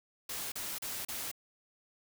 white noise bursts, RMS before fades -39 dBFS, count 4, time 0.29-1.315 s, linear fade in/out 5 ms, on 230 ms, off 35 ms, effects none

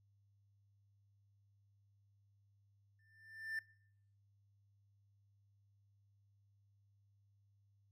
triangle tone with exponential growth, 1781 Hz, A6, 21 cents sharp, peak -35 dBFS, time 2.99-3.59 s, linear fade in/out 2 ms, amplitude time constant 130 ms, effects noise-tail reverb RT60 0.7 s tail -23 dB re dry + added 100 Hz sine -70 dBFS peak until 7.91 s

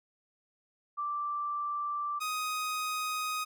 sine / sawtooth tone pair in turn, 1173 / 1251.2 Hz, D6 / D#6, -2 / +9 cents, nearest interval minor second, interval 111 cents, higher second, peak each -31 / -28 dBFS, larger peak second, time 0.97-2.2 / 2.2-3.45 s, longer second, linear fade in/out 20 ms, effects none

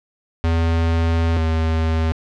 square tone pair in turn, 82.7 / 80.58 Hz, E2 / E2, +6 / -39 cents, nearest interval unison, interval 45 cents, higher first, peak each -16 / -17 dBFS, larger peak first, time 0.44-1.37 / 1.37-2.12 s, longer first, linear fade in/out 0 ms, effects low-pass 4000 Hz 12 dB/octave

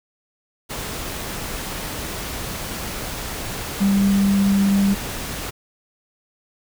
sine tone in noise, 197.7 Hz, G3, 15 cents sharp, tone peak -14 dBFS, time 3.8-4.95 s, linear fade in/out 20 ms, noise pink, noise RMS -29 dBFS, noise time 0.69-5.51 s, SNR +12 dB, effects none

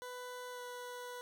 20% pulse tone with pitch glide, 497.1 to 492.2 Hz, B4 to B4, +11 to -6 cents, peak -39 dBFS, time 0.02-1.21 s, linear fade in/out 0 ms, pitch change -17 cents, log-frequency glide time 0.51-0.61 s, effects none

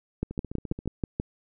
two click trains, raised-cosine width 3 ms, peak -23 / -14 dBFS, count 9 / 7, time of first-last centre 0.31-0.858 / 0.23-1.199 s, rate 14.6 / 6.19 Hz, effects none

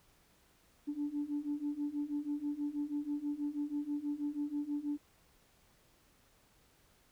sine beating tone pair, 288.3 / 294.5 Hz, D4 / D4, -32 / +5 cents, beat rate 6.2 Hz, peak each -38 / -36 dBFS, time 0.87-4.98 s, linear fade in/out 20 ms, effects tanh soft clip ceiling -28 dBFS + pink hiss -68 dBFS RMS until 7.11 s

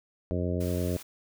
harmonic tone, 88.9 Hz, F2, 31 cents sharp, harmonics 1 / 2 / 3 / 4 / 5 / 6 / 7, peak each -30 / -33 / -35 / -36 / -37 / -38 / -38 dBFS, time 0.31-0.97 s, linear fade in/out 0 ms
white noise, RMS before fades -45 dBFS, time 0.6-1.03 s, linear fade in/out 10 ms
effects none

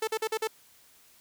sawtooth tone bursts, 440 Hz, A4, in tune, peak -23 dBFS, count 5, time 0.02-0.474 s, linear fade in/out 5 ms, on 54 ms, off 46 ms, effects white hiss -59 dBFS RMS until 1.2 s

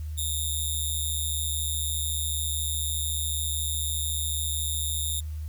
5% pulse tone with amplitude modulation, 3645 Hz, A#7, 40 cents flat, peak -16 dBFS, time 0.17-5.21 s, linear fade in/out 20 ms, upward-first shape sine, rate 154 Hz, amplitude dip 95%, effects added 77 Hz sine -31 dBFS peak until 5.48 s + white hiss -57 dBFS RMS until 5.48 s

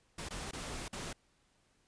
pink noise with dropouts, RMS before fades -42 dBFS, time 0.18-1.13 s, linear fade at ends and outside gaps 5 ms, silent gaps 0.288-0.306 / 0.512-0.531 / 0.882-0.928 s, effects pink hiss -72 dBFS RMS until 1.87 s + resampled to 22050 Hz

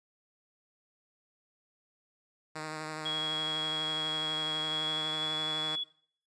5% pulse tone with vibrato, 155.56 Hz, D#3, in tune, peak -26 dBFS, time 2.55-5.76 s, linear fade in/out 10 ms, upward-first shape triangle, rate 12 Hz, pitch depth 23 cents each way
sine tone with pitch glide, 3322 to 3386 Hz, G#7 to G#7, 0 to +33 cents, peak -31 dBFS, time 3.05-5.84 s, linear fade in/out 10 ms, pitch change +33 cents, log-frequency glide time 4.6-5.31 s
effects noise-tail reverb RT60 0.5 s tail -17 dB re dry + resampled to 22050 Hz

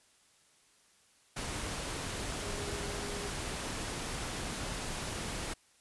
sine tone in noise, 407.8 Hz, G#4, 32 cents flat, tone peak -43 dBFS, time 2.41-3.29 s, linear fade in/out 10 ms, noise pink, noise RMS -38 dBFS, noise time 1.36-5.54 s, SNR -8 dB, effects white hiss -66 dBFS RMS until 5.8 s + resampled to 24000 Hz

